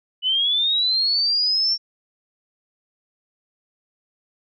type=linear sweep; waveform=sine; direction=up; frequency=2960 to 5480 Hz; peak=-17 dBFS; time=0.22-1.78 s; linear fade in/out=50 ms; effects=none